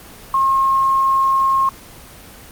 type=tone with quantisation; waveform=sine; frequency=1075 Hz; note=C6; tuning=47 cents sharp; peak=-12 dBFS; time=0.34-1.69 s; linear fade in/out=2 ms; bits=7; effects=pink hiss -39 dBFS RMS until 2.51 s + Opus 24 kbps